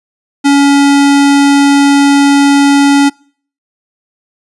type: tone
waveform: square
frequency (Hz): 281.7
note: C#4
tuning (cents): +28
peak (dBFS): -5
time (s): 0.44-3.1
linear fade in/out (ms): 20
effects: noise-tail reverb RT60 0.5 s tail -26 dB re dry + resampled to 24000 Hz